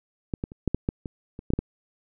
clicks, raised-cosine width 3 ms, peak -14 / -16 / -28 / -10 / -10 / -11 / -20 / -24 / -14 / -8 / -13 dBFS, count 11, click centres 0.338 / 0.439 / 0.519 / 0.677 / 0.746 / 0.889 / 1.058 / 1.391 / 1.504 / 1.536 / 1.59 s, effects none

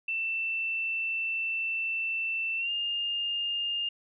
sine tone with pitch glide, 2672 to 2819 Hz, E7 to F7, +23 to +16 cents, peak -28 dBFS, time 0.08-3.89 s, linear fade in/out 5 ms, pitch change +93 cents, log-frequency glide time 2.57-2.71 s, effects none

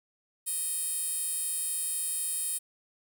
10% pulse tone with high-pass filter, 624 Hz, D#5, 5 cents sharp, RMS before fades -32 dBFS, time 0.46-2.59 s, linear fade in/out 20 ms, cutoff 10000 Hz, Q 1.9, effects none

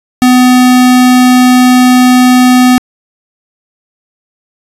square tone, 251.2 Hz, B3, 30 cents sharp, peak -3 dBFS, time 0.22-2.78 s, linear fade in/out 0 ms, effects resampled to 32000 Hz

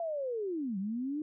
sine linear two-way sweep, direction down then up, 688 to 185 to 310.8 Hz, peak -32 dBFS, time 0-1.22 s, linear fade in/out 2 ms, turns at 0.78 s, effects none

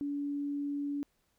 sine tone, 286.1 Hz, D4, 45 cents flat, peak -32 dBFS, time 0.01-1.03 s, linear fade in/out 0 ms, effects pink hiss -75 dBFS RMS until 1.38 s

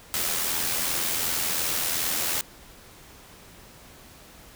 white noise with amplitude modulation, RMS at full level -25 dBFS, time 0.14-2.41 s, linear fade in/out 0 ms, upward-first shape sine, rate 82.7 Hz, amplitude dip 40%, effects pink hiss -49 dBFS RMS until 4.55 s

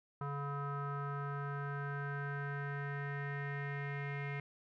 square tone with low-pass filter sweep, 141.9 Hz, C#3, 41 cents sharp, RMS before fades -40 dBFS, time 0.21-4.4 s, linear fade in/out 2 ms, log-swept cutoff 1200 to 2100 Hz, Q 6.3, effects none

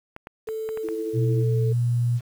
clicks, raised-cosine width 0.5 ms, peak -22 dBFS, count 6, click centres 0.164 / 0.271 / 0.488 / 0.69 / 0.774 / 0.887 s
sine tone, 440 Hz, A4, in tune, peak -27 dBFS, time 0.47-1.73 s, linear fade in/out 10 ms
sine tone with tremolo, 329.6 Hz, E4, in tune, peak -28 dBFS, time 0.83-1.44 s, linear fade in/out 20 ms, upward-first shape sine, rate 13 Hz, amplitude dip 55%
sine tone with pitch glide, 122.4 to 120.02 Hz, B2 to B2, -15 to -49 cents, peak -19 dBFS, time 1.13-2.21 s, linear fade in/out 50 ms, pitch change -34 cents, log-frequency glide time 1.32-1.63 s
effects 8-bit

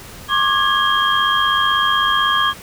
sine tone cluster, 1082 / 1178 / 1656 / 3221 Hz, C#6 / D6 / G#6 / G7, -42 / +5 / -5 / +46 cents, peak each -19 dBFS, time 0.28-2.54 s, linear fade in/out 50 ms, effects pink hiss -37 dBFS RMS until 2.62 s

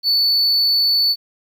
triangle tone, 4473 Hz, C#8, 15 cents sharp, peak -12 dBFS, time 0.03-1.16 s, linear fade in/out 50 ms, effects 9-bit

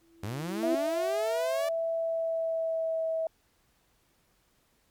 sine tone with exponential growth, 332.7 Hz, E4, 16 cents sharp, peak -24 dBFS, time 0.01-0.75 s, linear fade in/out 5 ms, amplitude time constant 160 ms
sawtooth linear sweep, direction up, 92.5 to 587.3 Hz, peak -29 dBFS, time 0.23-1.69 s, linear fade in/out 5 ms
sine tone with pitch glide, 659.3 to 648 Hz, E5 to E5, 0 to -30 cents, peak -27 dBFS, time 0.63-3.27 s, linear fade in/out 2 ms, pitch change -30 cents, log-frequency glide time 1.96-3.06 s
effects pink hiss -69 dBFS RMS until 4.9 s + MP3 96 kbps

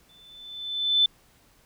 sine tone with exponential growth, 3520 Hz, A7, in tune, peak -15 dBFS, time 0.09-1.06 s, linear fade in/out 5 ms, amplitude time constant 210 ms, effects pink hiss -60 dBFS RMS until 1.65 s

